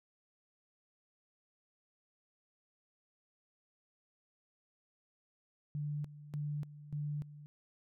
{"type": "tone with tremolo", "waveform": "sine", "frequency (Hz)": 147.5, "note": "D3", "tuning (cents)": 8, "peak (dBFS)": -35, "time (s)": [5.75, 7.46], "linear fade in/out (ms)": 0, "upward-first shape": "square", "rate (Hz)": 1.7, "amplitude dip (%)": 80, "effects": []}